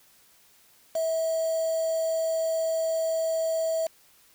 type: tone with quantisation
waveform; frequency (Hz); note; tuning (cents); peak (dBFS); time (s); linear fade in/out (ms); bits
sine; 649; E5; -27; -24; 0.95-3.87; 5; 6
effects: white hiss -59 dBFS RMS until 4.34 s